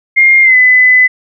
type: tone with pitch glide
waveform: sine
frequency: 2122 to 2009 Hz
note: C7 to B6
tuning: +24 to +29 cents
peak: -3 dBFS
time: 0.16-1.08 s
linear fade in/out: 20 ms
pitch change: -95 cents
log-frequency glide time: 0.42-0.56 s
effects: none